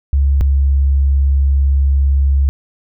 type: tone pair in turn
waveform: sine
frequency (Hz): 69.3 / 68.86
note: C#2 / C#2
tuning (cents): 0 / -11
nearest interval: unison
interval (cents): 11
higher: first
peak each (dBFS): -9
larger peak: neither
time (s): 0.13-0.41 / 0.41-2.49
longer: second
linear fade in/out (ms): 0
effects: none